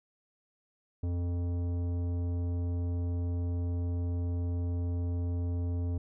sine tone with tanh clipping, 87.31 Hz, F2, in tune, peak -31 dBFS, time 1.03-5.98 s, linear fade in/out 5 ms, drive 13 dB, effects none

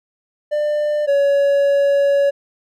triangle tone pair in turn, 596 / 562.5 Hz, D5 / C#5, +25 / +25 cents, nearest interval minor second, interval 100 cents, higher first, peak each -14 / -10 dBFS, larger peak second, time 0.51-1.07 / 1.07-2.31 s, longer second, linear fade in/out 20 ms, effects none

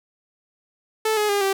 sawtooth tone with pitch steps, 437.6 / 421 / 405 / 389.6 Hz, A4 / G#4 / G#4 / G4, -9 / +24 / -43 / -11 cents, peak -15 dBFS, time 1.05-1.53 s, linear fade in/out 5 ms, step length 120 ms, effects none

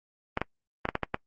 clicks, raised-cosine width 0.5 ms, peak -11 dBFS, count 7, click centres 0.374 / 0.416 / 0.854 / 0.889 / 0.954 / 1.033 / 1.144 s, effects noise-tail reverb RT60 0.1 s tail -26 dB re dry + Opus 32 kbps

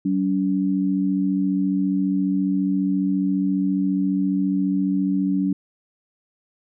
sine tone pair together, 189.88 / 284.5 Hz, F#3 / C#4, +45 / +45 cents, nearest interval perfect fifth, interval 700 cents, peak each -21 dBFS, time 0.05-5.53 s, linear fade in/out 5 ms, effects none

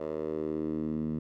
10% pulse tone with band-pass filter sweep, 77.78 Hz, D#2, in tune, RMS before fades -33 dBFS, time 0-1.19 s, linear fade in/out 5 ms, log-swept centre 560 to 200 Hz, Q 2.6, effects none

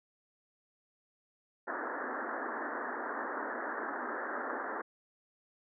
white band-pass noise, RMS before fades -38 dBFS, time 1.67-4.82 s, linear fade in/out 10 ms, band 230 to 1800 Hz, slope 96 dB/octave, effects none

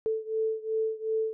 sine beating tone pair, 440 / 442.7 Hz, A4 / A4, 0 / +11 cents, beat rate 2.7 Hz, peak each -29 / -31 dBFS, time 0.06-1.33 s, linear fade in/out 0 ms, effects none

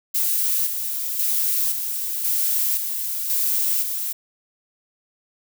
violet noise with tremolo, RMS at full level -21 dBFS, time 0.14-4.13 s, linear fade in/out 10 ms, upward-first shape square, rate 0.95 Hz, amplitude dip 45%, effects none

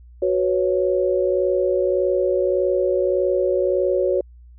sine chord, F# suspended fourth, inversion none, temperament just, 370 / 493.3 / 555 Hz, F#4 / B4 / C#5, 0 / -2 / +2 cents, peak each -20 / -24 / -20 dBFS, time 0.22-4.21 s, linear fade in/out 5 ms, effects added 60 Hz sine -42 dBFS peak until 4.58 s

